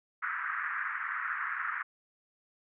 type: band-pass noise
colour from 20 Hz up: pink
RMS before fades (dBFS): -35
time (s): 0.22-1.83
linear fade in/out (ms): 10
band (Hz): 1200 to 1900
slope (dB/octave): 48
effects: none